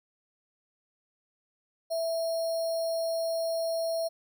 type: tone with sample-and-hold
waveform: sine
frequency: 659.3 Hz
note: E5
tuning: in tune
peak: -27 dBFS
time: 1.9-4.09 s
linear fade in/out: 20 ms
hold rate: 4900 Hz
effects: none